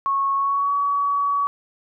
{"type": "tone with pitch glide", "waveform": "sine", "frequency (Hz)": [1100, 1132.9], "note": ["C#6", "C#6"], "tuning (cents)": [-14, 37], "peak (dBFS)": -18, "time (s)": [0.06, 1.47], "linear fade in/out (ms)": 0, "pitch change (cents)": 51, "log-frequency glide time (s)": [0.35, 0.73], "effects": []}